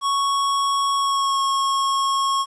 square tone with pitch glide, 1108.7 to 1092.2 Hz, C#6 to C#6, 0 to -26 cents, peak -19 dBFS, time 0.01-2.46 s, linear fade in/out 50 ms, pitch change -26 cents, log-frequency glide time 0.96-1.42 s, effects resampled to 22050 Hz + 9-bit

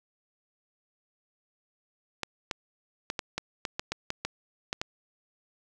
clicks, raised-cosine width 0.2 ms, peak -13 dBFS, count 12, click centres 2.233 / 2.512 / 3.101 / 3.192 / 3.38 / 3.652 / 3.795 / 3.92 / 4.104 / 4.25 / 4.729 / 4.815 s, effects none

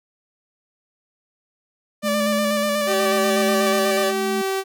sawtooth tone with vibrato, 587.3 Hz, D5, in tune, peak -16 dBFS, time 2.02-4.13 s, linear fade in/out 50 ms, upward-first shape square, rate 8.2 Hz, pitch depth 25 cents each way
sine tone with tremolo, 215 Hz, A3, 40 cents flat, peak -21 dBFS, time 2.03-4.42 s, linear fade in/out 10 ms, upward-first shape triangle, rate 0.86 Hz, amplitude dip 65%
sawtooth tone, 385.5 Hz, G4, 29 cents flat, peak -17 dBFS, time 2.86-4.64 s, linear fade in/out 50 ms
effects none

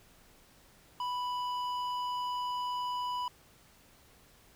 sine tone with hard clipping, 989 Hz, B5, 2 cents sharp, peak -34 dBFS, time 1-3.28 s, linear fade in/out 2 ms, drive 9 dB, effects pink hiss -61 dBFS RMS until 4.55 s

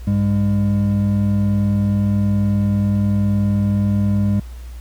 triangle tone pair together, 101.1 / 202.2 Hz, G#2 / G#3, -46 / -46 cents, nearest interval octave, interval 1200 cents, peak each -15 dBFS, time 0.07-4.4 s, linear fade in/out 5 ms, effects added 60 Hz sine -30 dBFS peak until 4.8 s + pink hiss -48 dBFS RMS until 4.8 s

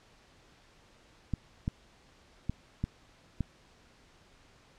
clicks, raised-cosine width 5 ms, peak -18 dBFS, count 5, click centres 1.337 / 1.679 / 2.496 / 2.84 / 3.407 s, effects pink hiss -61 dBFS RMS until 4.78 s + low-pass 6000 Hz 12 dB/octave

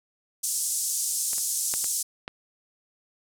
pink band-pass noise, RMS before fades -28 dBFS, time 0.43-2.03 s, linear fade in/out 10 ms, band 6500 to 11000 Hz, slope 24 dB/octave
clicks, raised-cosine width 0.3 ms, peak -23 / -26 / -16 / -22 / -17 dBFS, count 5, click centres 1.332 / 1.382 / 1.739 / 1.843 / 2.279 s
effects none

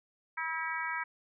harmonic tone, 323.1 Hz, E4, 35 cents flat, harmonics 3 / 4 / 5 / 6 / 7, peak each -38 / -40 / -38 / -39 / -40 dBFS, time 0.37-1.04 s, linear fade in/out 10 ms, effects none

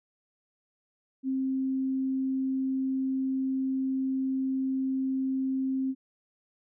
sine tone, 264.6 Hz, C4, 20 cents sharp, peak -26 dBFS, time 1.23-5.95 s, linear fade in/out 50 ms, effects none

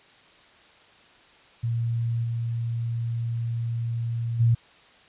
sine tone with level steps, 116.54 Hz, A#2, in tune, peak -23 / -25 / -16 dBFS, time 1.63-4.55 s, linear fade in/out 10 ms, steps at 2.23 / 4.39 s, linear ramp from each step 20 ms, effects white hiss -54 dBFS RMS until 5.08 s + resampled to 8000 Hz

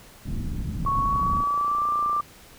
pink low-pass noise, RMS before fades -29 dBFS, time 0.25-1.44 s, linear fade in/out 10 ms, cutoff 240 Hz, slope 24 dB/octave
click train, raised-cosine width 1 ms, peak -26 dBFS, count 40, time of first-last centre 0.85-2.199 s, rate 28.9 Hz
sine tone with pitch glide, 1108.7 to 1181.4 Hz, C#6 to D6, 0 to +10 cents, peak -21 dBFS, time 0.86-2.21 s, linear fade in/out 5 ms, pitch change +110 cents, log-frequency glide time 0.99-1.88 s
effects pink hiss -49 dBFS RMS until 2.58 s

